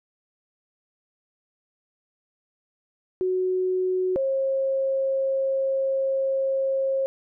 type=tone pair in turn; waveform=sine; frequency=370 / 537.5 Hz; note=F#4 / C5; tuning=0 / +47 cents; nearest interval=tritone; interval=647 cents; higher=second; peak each=-21 dBFS; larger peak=neither; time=3.21-4.16 / 4.16-7.06 s; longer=second; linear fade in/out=0 ms; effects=none